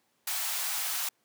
white high-pass noise, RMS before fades -32 dBFS, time 0.27-1.09 s, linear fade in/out 5 ms, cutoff 650 Hz, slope 48 dB/octave, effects pink hiss -72 dBFS RMS until 1.24 s + high-pass 200 Hz 12 dB/octave

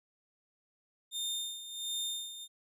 sawtooth tone with tremolo, 3632 Hz, A#7, 46 cents flat, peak -30 dBFS, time 1.11-2.48 s, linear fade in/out 50 ms, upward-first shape sine, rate 1.4 Hz, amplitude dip 70%, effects resampled to 32000 Hz

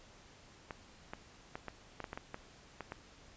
clicks, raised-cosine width 0.5 ms, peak -26 dBFS, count 11, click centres 0.708 / 1.135 / 1.555 / 1.683 / 2.003 / 2.042 / 2.131 / 2.175 / 2.344 / 2.807 / 2.921 s, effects pink hiss -59 dBFS RMS until 3.36 s + resampled to 16000 Hz

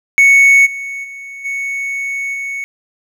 triangle tone with level steps, 2217 Hz, C#7, in tune, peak -3 / -20 / -26 / -16 / -18 dBFS, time 0.18-2.64 s, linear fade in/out 0 ms, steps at 0.65 / 1.03 / 1.44 / 2.33 s, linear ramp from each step 20 ms, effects none

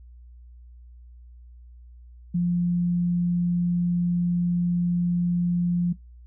sine tone, 174.9 Hz, F3, 3 cents sharp, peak -20 dBFS, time 2.34-5.93 s, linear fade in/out 10 ms, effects noise-tail reverb RT60 0.2 s tail -21 dB re dry + added 60 Hz sine -44 dBFS peak until 6.26 s

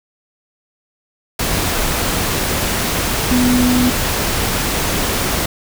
sine tone in noise, 248.4 Hz, B3, 10 cents sharp, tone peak -12 dBFS, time 3.31-3.9 s, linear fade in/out 5 ms, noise pink, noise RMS -18 dBFS, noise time 1.39-5.46 s, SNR +3 dB, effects none

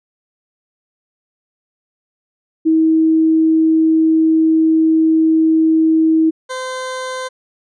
sine / 20% pulse tone pair in turn, 320 / 514.7 Hz, D#4 / C5, +49 / -29 cents, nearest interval minor sixth, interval 822 cents, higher second, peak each -9 / -17 dBFS, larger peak first, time 2.65-6.31 / 6.49-7.29 s, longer first, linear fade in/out 20 ms, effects resampled to 22050 Hz

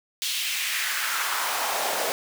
pink noise with high-pass filter sweep, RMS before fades -27 dBFS, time 0.22-2.12 s, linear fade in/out 0 ms, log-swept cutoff 3400 to 510 Hz, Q 2, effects none

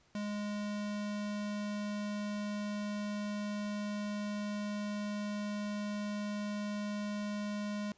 square tone, 207.2 Hz, G#3, 4 cents flat, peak -36 dBFS, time 0.15-7.92 s, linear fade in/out 2 ms, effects pink hiss -68 dBFS RMS until 7.97 s + resampled to 16000 Hz

